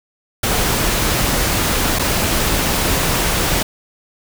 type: noise with dropouts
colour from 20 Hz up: pink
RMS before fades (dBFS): -17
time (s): 0.43-3.63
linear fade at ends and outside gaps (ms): 5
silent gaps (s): 1.988-1.993
effects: none